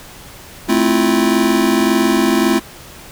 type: chord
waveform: square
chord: F major seventh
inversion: first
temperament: just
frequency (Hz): 218.3 / 261.9 / 327.4 / 349.2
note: A3 / C4 / E4 / F4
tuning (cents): -13 / +2 / -12 / 0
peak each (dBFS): -18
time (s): 0.68-2.6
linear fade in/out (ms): 20
effects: pink hiss -37 dBFS RMS until 3.11 s

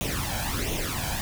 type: noise with flanger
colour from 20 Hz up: pink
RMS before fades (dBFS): -29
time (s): 0.01-1.21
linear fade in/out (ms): 0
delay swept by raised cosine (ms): 0.31 to 1.28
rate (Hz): 1.4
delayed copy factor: +0.7
effects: none

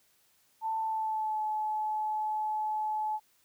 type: tone with pitch glide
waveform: sine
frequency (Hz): 887 to 858.8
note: A5 to A5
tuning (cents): +14 to -42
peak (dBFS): -29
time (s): 0.61-3.2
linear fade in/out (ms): 50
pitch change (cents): -56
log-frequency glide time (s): 0.79-1.42
effects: white hiss -68 dBFS RMS until 3.44 s

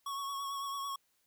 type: tone with vibrato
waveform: square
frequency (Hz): 1108.7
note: C#6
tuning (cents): 0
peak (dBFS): -37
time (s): 0.06-0.96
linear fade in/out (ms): 5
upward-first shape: triangle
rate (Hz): 9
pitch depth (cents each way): 34
effects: white hiss -75 dBFS RMS until 1.26 s

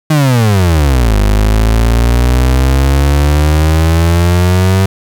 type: exponential two-way sweep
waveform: 35% pulse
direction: down then up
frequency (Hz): 159.2 to 50.5 to 96.6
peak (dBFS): -5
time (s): 0.1-4.86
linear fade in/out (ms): 5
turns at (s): 1.18
effects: 7-bit

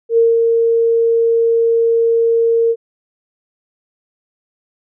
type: tone with ADSR envelope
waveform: sine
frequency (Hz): 460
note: A#4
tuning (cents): -23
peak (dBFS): -7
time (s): 0.09-2.76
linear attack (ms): 85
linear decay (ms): 190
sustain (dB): -3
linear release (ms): 54
effects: none

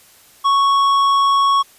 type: tone with tanh clipping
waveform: sine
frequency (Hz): 1108.7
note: C#6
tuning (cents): 0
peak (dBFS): -13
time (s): 0.44-1.63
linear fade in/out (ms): 20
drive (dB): 10
effects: white hiss -48 dBFS RMS until 1.78 s + resampled to 32000 Hz

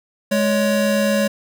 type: tone pair together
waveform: square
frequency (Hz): 209.4 / 560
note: G#3 / C#5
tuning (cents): +15 / +18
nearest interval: octave + perfect fourth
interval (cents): 1703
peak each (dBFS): -19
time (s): 0.31-1.28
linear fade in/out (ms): 10
effects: none

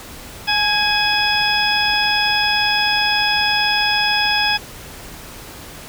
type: harmonic tone with a mistuned harmonic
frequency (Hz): 842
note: G#5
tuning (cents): +24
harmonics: 1 / 2 / 3 / 4 / 6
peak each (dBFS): -21 / -21 / -21 / -21 / -21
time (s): 0.47-4.58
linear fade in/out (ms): 20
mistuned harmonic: 2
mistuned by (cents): -37
effects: pink hiss -36 dBFS RMS until 5.88 s

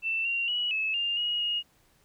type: tone with pitch steps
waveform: sine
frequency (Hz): 2669 / 2760 / 2927 / 2597 / 2803 / 2889 / 2867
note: E7 / F7 / F#7 / E7 / F7 / F#7 / F7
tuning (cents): +21 / -21 / -19 / -26 / +6 / -42 / +45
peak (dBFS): -26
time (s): 0.02-1.63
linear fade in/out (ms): 50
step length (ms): 230
effects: pink hiss -65 dBFS RMS until 2.04 s

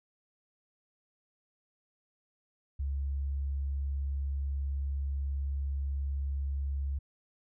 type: tone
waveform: sine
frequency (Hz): 69.3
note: C#2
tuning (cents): 0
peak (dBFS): -30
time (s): 2.79-6.99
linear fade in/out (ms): 10
effects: none

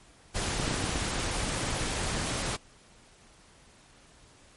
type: noise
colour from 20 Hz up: pink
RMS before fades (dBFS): -31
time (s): 0.34-2.57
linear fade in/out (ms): 20
type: clicks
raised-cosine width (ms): 3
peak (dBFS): -19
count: 7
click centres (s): 0.599 / 0.679 / 0.711 / 0.742 / 0.841 / 0.894 / 0.958
effects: pink hiss -57 dBFS RMS until 4.56 s + MP3 48 kbps

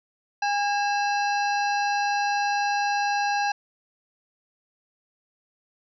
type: harmonic tone with a mistuned harmonic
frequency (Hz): 816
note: G#5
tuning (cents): -31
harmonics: 1 / 2 / 3 / 5 / 6 / 7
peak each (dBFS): -23 / -29 / -33 / -37 / -39 / -40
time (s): 0.42-3.52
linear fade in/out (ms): 5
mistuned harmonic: 3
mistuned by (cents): +140
effects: none

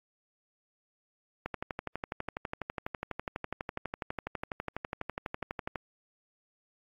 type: click train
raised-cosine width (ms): 0.5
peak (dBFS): -19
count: 53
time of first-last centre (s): 1.46-5.758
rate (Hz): 12.1
effects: AAC 32 kbps

